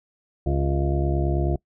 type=harmonic tone with a mistuned harmonic; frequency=69.3 Hz; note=C#2; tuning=in tune; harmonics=1 / 2 / 3 / 4 / 5 / 6 / 7 / 9 / 10; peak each=-23 / -25 / -35 / -36 / -27 / -39 / -40 / -34 / -34 dBFS; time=0.46-1.56 s; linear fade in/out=5 ms; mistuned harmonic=6; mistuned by=-37 cents; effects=noise-tail reverb RT60 0.1 s tail -23 dB re dry